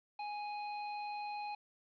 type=tone; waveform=square; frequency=830.6 Hz; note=G#5; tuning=in tune; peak=-40 dBFS; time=0.19-1.55 s; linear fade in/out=5 ms; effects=resampled to 11025 Hz + 11-bit